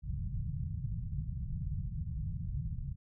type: low-pass noise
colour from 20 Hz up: white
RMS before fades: -37 dBFS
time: 0.02-2.96 s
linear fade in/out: 50 ms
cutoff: 160 Hz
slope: 48 dB/octave
effects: none